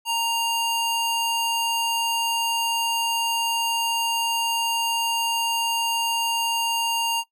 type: ring-modulated tone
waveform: square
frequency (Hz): 1864.7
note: A#6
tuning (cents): 0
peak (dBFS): -19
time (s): 0.05-7.24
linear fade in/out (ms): 50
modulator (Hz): 938
effects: noise-tail reverb RT60 0.1 s tail -19 dB re dry